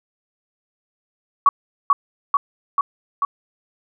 sine tone with echo, 1126 Hz, C#6, 27 cents sharp, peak -8 dBFS, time 1.46-1.49 s, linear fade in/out 2 ms, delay 440 ms, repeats 4, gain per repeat -2 dB, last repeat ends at 3.25 s, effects none

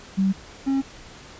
sine / triangle tone pair in turn, 192.7 / 270.9 Hz, G3 / C#4, -29 / -40 cents, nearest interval tritone, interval 589 cents, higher second, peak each -17 dBFS, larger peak neither, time 0.17-0.33 / 0.66-0.82 s, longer neither, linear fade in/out 20 ms, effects pink hiss -44 dBFS RMS until 1.39 s + resampled to 16000 Hz

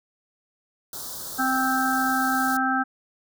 white band-stop noise, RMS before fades -35 dBFS, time 0.93-2.57 s, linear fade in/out 2 ms, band 1500 to 3700 Hz, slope 48 dB/octave
harmonic tone, 261.6 Hz, C4, in tune, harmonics 1 / 3 / 5 / 6, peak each -26 / -26 / -26 / -26 dBFS, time 1.38-2.84 s, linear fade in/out 20 ms
effects none

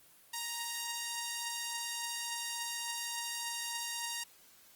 5% pulse beating tone pair, 932.3 / 935.8 Hz, A#5 / A#5, 0 / +6 cents, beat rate 3.5 Hz, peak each -33 / -25 dBFS, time 0.33-4.24 s, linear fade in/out 10 ms, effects white hiss -61 dBFS RMS until 4.75 s + Opus 24 kbps

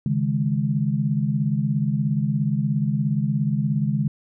sine chord, C# suspended second, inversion none, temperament equal, 138.59 / 155.56 / 207.7 Hz, C#3 / D#3 / G#3, 0 / 0 / 0 cents, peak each -23 / -24 / -24 dBFS, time 0.06-4.08 s, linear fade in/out 2 ms, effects none

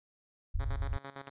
pink low-pass noise, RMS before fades -33 dBFS, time 0.54-0.97 s, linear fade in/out 5 ms, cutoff 110 Hz, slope 48 dB/octave
5% pulse tone with tremolo, 137.9 Hz, C#3, 9 cents flat, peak -30 dBFS, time 0.59-1.3 s, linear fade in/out 20 ms, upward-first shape square, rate 8.8 Hz, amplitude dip 80%
effects resampled to 8000 Hz

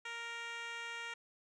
10% pulse tone with band-pass filter, 466.2 Hz, A#4, in tune, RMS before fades -44 dBFS, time 0.05-1.14 s, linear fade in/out 5 ms, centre 2300 Hz, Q 0.84, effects resampled to 24000 Hz

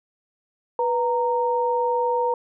sine tone pair together, 491.1 / 927 Hz, B4 / A#5, -10 / -10 cents, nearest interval major seventh, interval 1100 cents, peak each -22 dBFS, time 0.79-2.34 s, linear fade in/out 2 ms, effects none

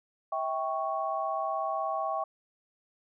sine chord, C# diminished, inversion first, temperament equal with one note detuned, 647.9 / 784 / 1108.7 Hz, E5 / G5 / C#6, -30 / 0 / 0 cents, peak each -33 dBFS, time 0.32-2.24 s, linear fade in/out 5 ms, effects none

